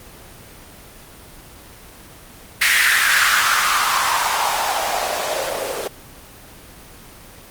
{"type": "noise with band-pass filter sweep", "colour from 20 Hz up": "blue", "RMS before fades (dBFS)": -18, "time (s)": [2.61, 5.88], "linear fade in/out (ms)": 10, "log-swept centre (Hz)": [2000, 470], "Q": 3.8, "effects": ["pink hiss -41 dBFS RMS until 7.5 s", "Opus 24 kbps"]}